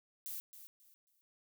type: noise with echo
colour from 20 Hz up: violet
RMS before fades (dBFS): -43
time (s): 0.26-0.4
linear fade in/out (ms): 0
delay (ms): 270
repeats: 3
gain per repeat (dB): -11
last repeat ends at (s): 1.21
effects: none